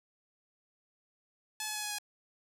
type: tone with pitch steps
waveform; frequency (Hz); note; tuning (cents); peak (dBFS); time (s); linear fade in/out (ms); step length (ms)
5% pulse; 860 / 852.6 / 845.2 / 837.9 / 830.7; A5 / G#5 / G#5 / G#5 / G#5; -40 / +45 / +30 / +15 / 0; -23; 1.6-1.985; 2; 77
effects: none